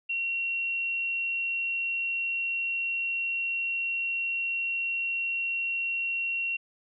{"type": "tone", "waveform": "sine", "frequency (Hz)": 2737, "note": "F7", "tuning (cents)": -36, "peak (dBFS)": -27, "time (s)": [0.09, 6.57], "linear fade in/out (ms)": 10, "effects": []}